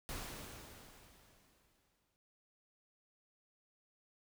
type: noise with exponential decay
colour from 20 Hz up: pink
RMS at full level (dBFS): -43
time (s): 0.09-2.16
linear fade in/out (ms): 0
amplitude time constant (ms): 450
effects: none